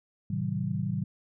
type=chord; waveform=sine; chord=A diminished seventh; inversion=none; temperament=just; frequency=110 / 132 / 158.4 / 190.08 Hz; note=A2 / C3 / Eb3 / Gb3; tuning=0 / +16 / +31 / +47 cents; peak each=-34 / -34 / -33 / -32 dBFS; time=0.3-1.04 s; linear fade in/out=5 ms; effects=none